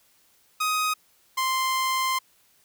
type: tone pair in turn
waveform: sawtooth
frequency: 1254 / 1045.4 Hz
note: D#6 / C6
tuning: +13 / -2 cents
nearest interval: minor third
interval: 315 cents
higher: first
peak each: -19 dBFS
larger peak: neither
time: 0.6-0.94 / 1.37-2.19 s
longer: second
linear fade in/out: 10 ms
effects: white hiss -62 dBFS RMS until 2.64 s